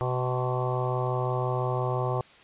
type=harmonic tone with a mistuned harmonic; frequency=126.1 Hz; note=B2; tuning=36 cents sharp; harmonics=1 / 3 / 4 / 5 / 6 / 7 / 8 / 9; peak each=-28 / -33 / -34 / -35 / -36 / -36 / -37 / -38 dBFS; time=0.01-2.21 s; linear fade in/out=0 ms; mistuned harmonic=8; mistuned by=+68 cents; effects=white hiss -53 dBFS RMS until 2.43 s + resampled to 8000 Hz